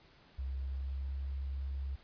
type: tone with pitch glide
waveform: sine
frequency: 66.4 to 67.99 Hz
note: C2 to C#2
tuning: +26 to -33 cents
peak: -35 dBFS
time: 0.38-1.96 s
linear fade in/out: 10 ms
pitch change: +41 cents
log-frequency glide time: 0.49-1.16 s
effects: pink hiss -62 dBFS RMS until 2.03 s + resampled to 11025 Hz